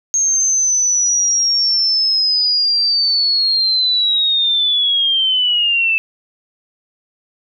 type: linear sweep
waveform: sine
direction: down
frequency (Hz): 6460 to 2624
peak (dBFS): -12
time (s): 0.14-5.98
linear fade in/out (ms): 0
effects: none